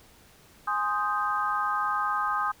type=chord; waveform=sine; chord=Ab major seventh; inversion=none; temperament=equal; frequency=830.6 / 1046.5 / 1244.5 / 1568 Hz; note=Ab5 / C6 / Eb6 / G6; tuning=0 / 0 / 0 / 0 cents; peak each=-32 / -32 / -27 / -33 dBFS; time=0.67-2.52 s; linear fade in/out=10 ms; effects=pink hiss -56 dBFS RMS until 2.6 s